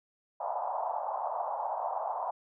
white band-pass noise, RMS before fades -34 dBFS, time 0.4-2.31 s, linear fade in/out 10 ms, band 640 to 960 Hz, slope 48 dB/octave, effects none

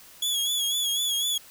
sawtooth tone with vibrato, 3363 Hz, G#7, 21 cents sharp, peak -21 dBFS, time 0.22-1.38 s, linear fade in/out 5 ms, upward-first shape sine, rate 4 Hz, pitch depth 56 cents each way, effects white hiss -50 dBFS RMS until 1.5 s

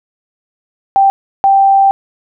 sine tone bursts at uneven times, 784 Hz, G5, in tune, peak -5 dBFS, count 2, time 0.96-1.1 / 1.44-1.91 s, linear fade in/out 0 ms, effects none

